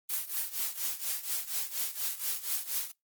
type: noise with tremolo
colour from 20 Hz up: blue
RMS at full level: -30 dBFS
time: 0.09-2.92 s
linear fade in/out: 10 ms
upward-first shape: triangle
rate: 4.2 Hz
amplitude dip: 90%
effects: noise-tail reverb RT60 0.2 s tail -25 dB re dry + Opus 24 kbps